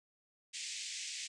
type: band-pass noise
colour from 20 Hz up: white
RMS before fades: -43 dBFS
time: 0.53-1.28 s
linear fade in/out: 20 ms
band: 2000 to 8000 Hz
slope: 48 dB/octave
effects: resampled to 24000 Hz